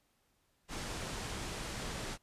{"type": "low-pass noise", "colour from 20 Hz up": "pink", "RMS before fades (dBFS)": -41, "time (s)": [0.68, 2.18], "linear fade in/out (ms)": 50, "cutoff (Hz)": 9200, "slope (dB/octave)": 24, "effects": ["pink hiss -75 dBFS RMS until 2.22 s", "resampled to 32000 Hz"]}